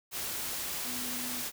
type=tone in noise; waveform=sine; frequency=248 Hz; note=B3; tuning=7 cents sharp; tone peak=-42 dBFS; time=0.83-1.44 s; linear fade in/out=50 ms; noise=white; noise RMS=-36 dBFS; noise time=0.11-1.52 s; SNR=-9 dB; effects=none